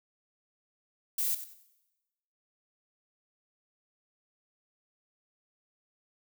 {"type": "noise with echo", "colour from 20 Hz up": "violet", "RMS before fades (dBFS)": -30, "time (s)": [1.18, 1.35], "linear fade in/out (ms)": 5, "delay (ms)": 94, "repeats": 3, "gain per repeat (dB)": -12, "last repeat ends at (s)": 1.632, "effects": ["noise-tail reverb RT60 1.0 s tail -17 dB re dry"]}